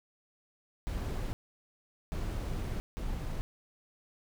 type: noise bursts at uneven times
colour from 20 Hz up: brown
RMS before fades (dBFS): -35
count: 3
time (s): 0.87-1.33 / 2.12-2.8 / 2.97-3.41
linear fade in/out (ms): 0
effects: none